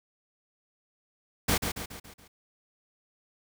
pink noise with echo, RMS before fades -25 dBFS, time 1.48-1.58 s, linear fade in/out 10 ms, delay 140 ms, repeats 5, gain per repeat -6 dB, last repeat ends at 2.28 s, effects none

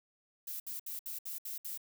violet noise bursts, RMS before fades -41 dBFS, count 7, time 0.47-1.776 s, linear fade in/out 5 ms, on 130 ms, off 66 ms, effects none

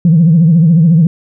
sine tone with vibrato, 164.81 Hz, E3, in tune, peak -3 dBFS, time 0.05-1.07 s, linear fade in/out 2 ms, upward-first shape triangle, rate 14 Hz, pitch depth 160 cents each way, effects tanh soft clip ceiling 0 dBFS

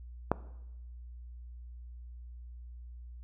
click, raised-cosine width 1 ms, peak -11 dBFS, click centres 0.316 s, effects noise-tail reverb RT60 0.9 s tail -18 dB re dry + added 60 Hz sine -44 dBFS peak until 3.23 s

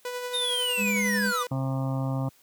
sawtooth tone with tremolo, 493.9 Hz, B4, in tune, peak -26 dBFS, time 0.05-1.47 s, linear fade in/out 2 ms, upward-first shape sine, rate 11 Hz, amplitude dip 35%
square linear sweep, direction down, 3729 to 1136 Hz, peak -26 dBFS, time 0.33-1.44 s, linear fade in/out 20 ms
sine tone, 203.7 Hz, G#3, 33 cents flat, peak -26 dBFS, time 0.77-1.33 s, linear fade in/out 50 ms
harmonic tone, 133.5 Hz, C3, 35 cents sharp, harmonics 1 / 2 / 4 / 5 / 6 / 7 / 8 / 9, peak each -26 / -32 / -38 / -40 / -42 / -43 / -44 / -45 dBFS, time 1.51-2.29 s, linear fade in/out 5 ms
effects white hiss -60 dBFS RMS until 2.42 s + high-pass 80 Hz 12 dB/octave

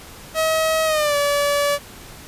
sawtooth tone with pitch glide, 638 to 575 Hz, D#5 to D5, +43 to -37 cents, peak -13 dBFS, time 0.34-1.79 s, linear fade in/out 50 ms, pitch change -180 cents, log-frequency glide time 0.85-1.16 s, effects pink hiss -40 dBFS RMS until 2.27 s + resampled to 32000 Hz

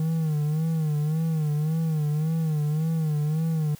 triangle tone with vibrato, 155.56 Hz, D#3, in tune, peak -20 dBFS, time 0-3.75 s, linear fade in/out 2 ms, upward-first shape sine, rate 1.8 Hz, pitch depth 83 cents each way, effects white hiss -51 dBFS RMS until 3.79 s

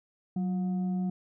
sine tone with frequency modulation, 185 Hz, F#3, in tune, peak -27 dBFS, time 0.36-1.1 s, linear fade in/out 5 ms, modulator 536 Hz, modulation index 0.25, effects none

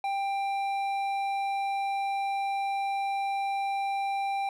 triangle tone with hard clipping, 790 Hz, G5, 13 cents sharp, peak -29 dBFS, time 0.04-4.49 s, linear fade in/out 2 ms, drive 12 dB, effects none

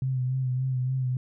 sine tone with vibrato, 129.1 Hz, C3, 23 cents flat, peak -24 dBFS, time 0.02-1.17 s, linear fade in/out 2 ms, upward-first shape sine, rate 3.5 Hz, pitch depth 38 cents each way, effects none

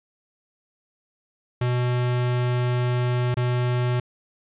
square tone with dropouts, 123.4 Hz, B2, 1 cent flat, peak -21 dBFS, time 1.61-4 s, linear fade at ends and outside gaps 5 ms, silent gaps 3.344-3.369 s, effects resampled to 8000 Hz + 10-bit

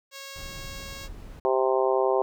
5% pulse tone, 548 Hz, C#5, 20 cents flat, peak -27 dBFS, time 0.11-1.09 s, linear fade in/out 50 ms
brown noise, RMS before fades -41 dBFS, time 0.35-1.4 s, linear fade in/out 10 ms
harmonic tone, 130.81 Hz, C3, in tune, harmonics 3 / 4 / 5 / 6 / 7 / 8, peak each -24 / -26 / -28 / -30 / -31 / -32 dBFS, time 1.45-2.22 s, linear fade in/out 0 ms
effects none

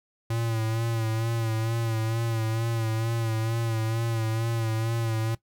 square tone with vibrato, 113.3 Hz, A#2, 49 cents flat, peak -26 dBFS, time 0.3-5.35 s, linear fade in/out 5 ms, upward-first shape sine, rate 2.2 Hz, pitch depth 40 cents each way, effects noise-tail reverb RT60 0.1 s tail -18 dB re dry

